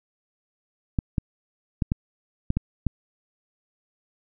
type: clicks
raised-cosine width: 5 ms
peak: -10 dBFS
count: 7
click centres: 0.988 / 1.182 / 1.822 / 1.919 / 2.504 / 2.57 / 2.867 s
effects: none